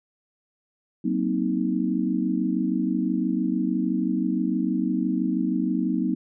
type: chord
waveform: sine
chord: C half-diminished seventh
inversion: second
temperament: just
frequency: 188.37 / 235.5 / 261.6 / 314 Hz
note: Gb3 / Bb3 / C4 / Eb4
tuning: +31 / +18 / 0 / +16 cents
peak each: -27 dBFS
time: 1.04-6.15 s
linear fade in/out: 10 ms
effects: none